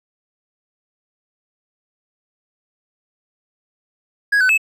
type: tone with pitch steps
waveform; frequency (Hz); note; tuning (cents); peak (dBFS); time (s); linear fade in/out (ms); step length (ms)
triangle; 1657 / 1510 / 2603; G#6 / F#6 / E7; -4 / +35 / -22; -10; 4.32-4.578; 10; 86
effects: none